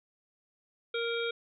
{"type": "harmonic tone", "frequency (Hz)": 466.2, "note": "A#4", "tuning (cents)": 0, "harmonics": [1, 3, 5, 7, 8], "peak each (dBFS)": [-32, -37, -39, -40, -41], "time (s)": [0.94, 1.31], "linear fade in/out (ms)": 5, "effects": []}